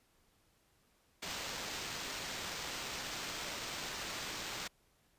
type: noise with sample-and-hold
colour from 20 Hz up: white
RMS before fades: -42 dBFS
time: 1.22-4.68 s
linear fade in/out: 10 ms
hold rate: 11025 Hz
effects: pink hiss -72 dBFS RMS until 5.18 s + resampled to 32000 Hz